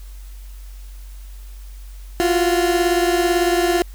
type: beating tone pair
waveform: 30% pulse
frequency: 345.4 / 363.4 Hz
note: F4 / F#4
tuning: -19 / -31 cents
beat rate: 18 Hz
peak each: -14 / -18 dBFS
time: 2.2-3.82 s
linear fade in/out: 0 ms
effects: added 47 Hz sine -33 dBFS peak until 3.94 s + white hiss -50 dBFS RMS until 3.94 s